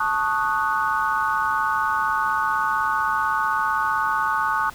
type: chord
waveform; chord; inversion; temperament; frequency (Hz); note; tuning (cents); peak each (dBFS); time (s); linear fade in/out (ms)
sine; D# half-diminished seventh; second; equal; 880 / 1108.7 / 1244.5 / 1480; A5 / C#6 / D#6 / F#6; 0 / 0 / 0 / 0; -25; 0-4.7; 5
effects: pink hiss -44 dBFS RMS until 4.74 s